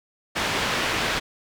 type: low-pass noise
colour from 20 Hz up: white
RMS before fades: -25 dBFS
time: 0.35-1.2 s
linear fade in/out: 20 ms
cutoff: 2900 Hz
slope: 12 dB/octave
effects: none